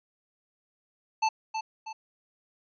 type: tone with echo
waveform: square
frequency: 880 Hz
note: A5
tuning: in tune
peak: -23 dBFS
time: 1.22-1.29 s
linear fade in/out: 10 ms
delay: 320 ms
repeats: 2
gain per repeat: -7 dB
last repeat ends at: 1.93 s
effects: resampled to 16000 Hz